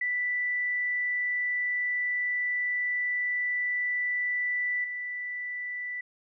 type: tone with level steps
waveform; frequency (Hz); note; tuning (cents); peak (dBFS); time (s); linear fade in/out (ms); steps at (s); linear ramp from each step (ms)
sine; 1975.5; B6; 0; -26 / -32; 0.01-6.01; 5; 4.84; 2
effects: none